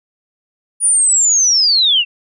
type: linear sweep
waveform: sine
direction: down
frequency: 9690 to 2653 Hz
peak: -9 dBFS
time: 0.8-2.05 s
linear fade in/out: 50 ms
effects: none